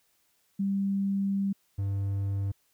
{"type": "tone pair in turn", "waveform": ["sine", "triangle"], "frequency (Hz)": [196.9, 98.85], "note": ["G3", "G2"], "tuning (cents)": [8, 15], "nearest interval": "octave", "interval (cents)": 1193, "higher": "first", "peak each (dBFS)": -25, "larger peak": "neither", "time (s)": [[0.59, 1.53], [1.78, 2.52]], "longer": "first", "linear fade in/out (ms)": 10, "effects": ["white hiss -70 dBFS RMS until 2.73 s"]}